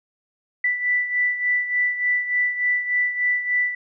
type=beating tone pair; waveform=sine; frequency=1975.5 / 1978.9 Hz; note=B6 / B6; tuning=0 / +3 cents; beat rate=3.4 Hz; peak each=-20 / -26 dBFS; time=0.64-3.75 s; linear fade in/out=5 ms; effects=none